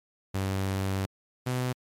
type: tone pair in turn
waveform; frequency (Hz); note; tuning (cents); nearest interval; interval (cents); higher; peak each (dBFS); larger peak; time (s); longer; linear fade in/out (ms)
sawtooth; 96.4 / 126.15; G2 / B2; -28 / +37; perfect fourth; 465; second; -23; neither; 0.34-1.06 / 1.46-1.73; first; 10
effects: MP3 64 kbps